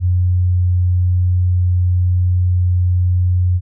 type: tone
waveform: sine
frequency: 89.9 Hz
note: F#2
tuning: 49 cents flat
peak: -11 dBFS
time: 0-3.61 s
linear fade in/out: 50 ms
effects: none